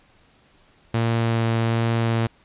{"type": "tone with vibrato", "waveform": "sawtooth", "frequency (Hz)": 114.8, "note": "A#2", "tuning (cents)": -26, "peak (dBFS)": -15, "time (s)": [0.94, 2.27], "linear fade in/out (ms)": 5, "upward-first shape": "sine", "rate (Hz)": 1.3, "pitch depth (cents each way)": 8, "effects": ["pink hiss -57 dBFS RMS until 2.44 s", "resampled to 8000 Hz"]}